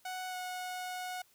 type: tone with pitch glide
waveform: sawtooth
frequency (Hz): 740 to 731.9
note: F#5 to F#5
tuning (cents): 0 to -19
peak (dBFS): -34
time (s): 0.05-1.22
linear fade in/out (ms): 5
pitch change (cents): -19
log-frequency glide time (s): 0.29-0.36
effects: white hiss -67 dBFS RMS until 1.34 s